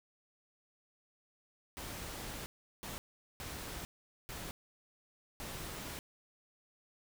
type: noise bursts at uneven times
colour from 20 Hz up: pink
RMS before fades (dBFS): -44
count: 5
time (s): 1.77-2.46 / 2.83-2.98 / 3.4-3.85 / 4.29-4.51 / 5.4-5.99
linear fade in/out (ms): 0
effects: none